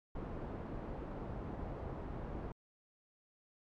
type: low-pass noise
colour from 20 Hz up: pink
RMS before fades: -43 dBFS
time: 0.15-2.52 s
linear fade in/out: 5 ms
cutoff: 810 Hz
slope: 12 dB/octave
effects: MP3 96 kbps